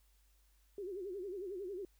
sine tone with vibrato, 381.2 Hz, G4, 48 cents flat, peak -40 dBFS, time 0.78-1.85 s, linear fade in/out 2 ms, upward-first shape sine, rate 11 Hz, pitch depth 140 cents each way, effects added 50 Hz sine -67 dBFS peak until 1.99 s + white hiss -75 dBFS RMS until 1.99 s

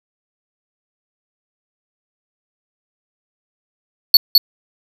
square tone with echo, 4435 Hz, C#8, in tune, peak -3 dBFS, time 4.14-4.17 s, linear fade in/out 2 ms, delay 210 ms, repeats 1, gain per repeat -3 dB, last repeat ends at 4.38 s, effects none

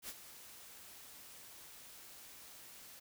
white noise with ADSR envelope, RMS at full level -44 dBFS, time 0.02-3 s, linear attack 65 ms, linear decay 46 ms, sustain -11 dB, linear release 13 ms, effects none

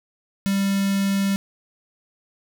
square tone with notch filter, 196.7 Hz, G3, 6 cents sharp, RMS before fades -21 dBFS, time 0.46-1.36 s, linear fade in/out 0 ms, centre 750 Hz, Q 0.65, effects none

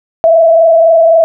sine tone with frequency modulation, 659.3 Hz, E5, in tune, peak -3 dBFS, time 0.24-1.24 s, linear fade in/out 0 ms, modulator 23.8 Hz, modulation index 0.75, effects none

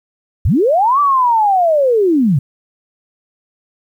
sine linear two-way sweep, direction up then down, 51.91 to 1174.7 to 122.5 Hz, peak -9 dBFS, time 0.45-2.39 s, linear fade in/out 5 ms, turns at 1 s, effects 8-bit

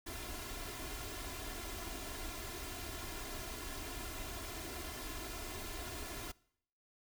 pink noise with comb filter, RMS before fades -44 dBFS, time 0.06-6.32 s, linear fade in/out 10 ms, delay 2.9 ms, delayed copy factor +0.7, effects noise-tail reverb RT60 0.7 s tail -23 dB re dry

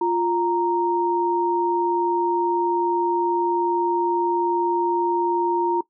sine tone pair together, 349.2 / 930.6 Hz, F4 / A#5, 0 / -3 cents, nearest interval octave + perfect fourth, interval 1697 cents, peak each -21 dBFS, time 0.01-5.81 s, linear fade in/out 5 ms, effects noise-tail reverb RT60 0.1 s tail -19 dB re dry

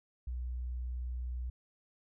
sine tone, 61.6 Hz, B1, 4 cents flat, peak -35 dBFS, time 0.27-1.5 s, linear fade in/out 5 ms, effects none

